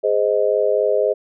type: chord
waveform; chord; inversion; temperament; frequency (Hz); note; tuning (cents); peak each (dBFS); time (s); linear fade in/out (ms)
sine; Ab major; none; just; 415.3 / 519.1 / 623; Ab4 / C5 / Eb5; 0 / -14 / +2; -19; 0.03-1.14; 20
effects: none